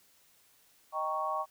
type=chord; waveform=sine; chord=Eb dominant seventh; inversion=none; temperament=equal; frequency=622.3 / 784 / 932.3 / 1108.7 Hz; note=Eb5 / G5 / Bb5 / Db6; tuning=0 / 0 / 0 / 0 cents; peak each=-37 / -37 / -39 / -33 dBFS; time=0.92-1.46 s; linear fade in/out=50 ms; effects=white hiss -65 dBFS RMS until 1.5 s